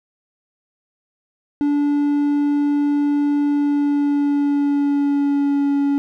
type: tone with pitch glide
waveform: triangle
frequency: 289.5 to 282.2 Hz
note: D4 to C#4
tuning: -25 to +31 cents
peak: -13 dBFS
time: 1.61-5.98 s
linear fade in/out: 0 ms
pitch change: -44 cents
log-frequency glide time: 3.46-5.77 s
effects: none